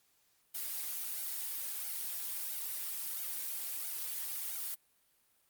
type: noise with flanger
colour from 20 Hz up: blue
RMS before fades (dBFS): -39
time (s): 0.54-4.75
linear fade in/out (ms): 10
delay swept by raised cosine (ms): 1.3 to 6.4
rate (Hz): 1.5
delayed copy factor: +0.9
effects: white hiss -72 dBFS RMS until 5.49 s + Opus 48 kbps